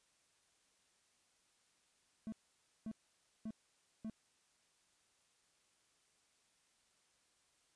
triangle tone bursts, 220 Hz, A3, in tune, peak -39 dBFS, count 4, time 2.27-4.098 s, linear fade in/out 0 ms, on 52 ms, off 540 ms, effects white hiss -75 dBFS RMS until 7.75 s + resampled to 22050 Hz

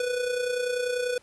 square tone with amplitude modulation, 493.9 Hz, B4, in tune, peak -24 dBFS, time 0-1.18 s, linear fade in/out 2 ms, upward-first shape sine, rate 30.2 Hz, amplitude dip 55%, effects pink hiss -59 dBFS RMS until 1.22 s + resampled to 24000 Hz

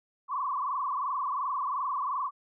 sine tone with frequency modulation, 1082 Hz, C#6, 42 cents flat, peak -28 dBFS, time 0.28-2.31 s, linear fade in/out 50 ms, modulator 22.8 Hz, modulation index 3.8, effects none

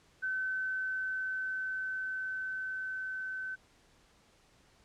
sine tone with level ramp, 1526 Hz, G6, 47 cents flat, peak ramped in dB -31 to -36 dBFS, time 0.22-3.56 s, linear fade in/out 20 ms, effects pink hiss -65 dBFS RMS until 4.84 s + low-pass 8000 Hz 12 dB/octave

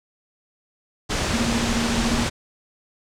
pink low-pass noise, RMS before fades -24 dBFS, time 1.09-2.3 s, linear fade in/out 20 ms, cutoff 7900 Hz, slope 24 dB/octave
sine tone with tremolo, 233.1 Hz, A#3, in tune, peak -19 dBFS, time 1.33-2.26 s, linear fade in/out 10 ms, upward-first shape sine, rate 14 Hz, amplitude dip 70%
effects none

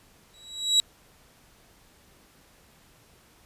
35% pulse tone with exponential growth, 3885 Hz, B7, 29 cents flat, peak -13 dBFS, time 0.34-0.8 s, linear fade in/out 0 ms, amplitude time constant 100 ms, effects pink hiss -58 dBFS RMS until 3.45 s + resampled to 32000 Hz

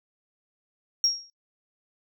sine tone with exponential decay, 5588 Hz, F8, in tune, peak -15 dBFS, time 1.04-1.3 s, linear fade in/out 1 ms, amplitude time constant 55 ms, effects noise-tail reverb RT60 0.1 s tail -26 dB re dry + tanh soft clip ceiling -14 dBFS

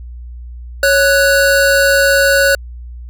square tone pair together, 554.4 / 1480.1 Hz, C#5 / F#6, 0 / 0 cents, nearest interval octave + perfect fourth, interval 1700 cents, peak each -12 dBFS, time 0.83-2.55 s, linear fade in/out 2 ms, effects added 60 Hz sine -27 dBFS peak until 3.09 s

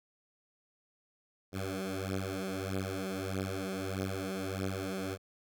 10% pulse beating tone pair, 94.8 / 96.4 Hz, F#2 / G2, +43 / -28 cents, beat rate 1.6 Hz, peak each -29 dBFS, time 1.52-5.18 s, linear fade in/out 50 ms, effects none

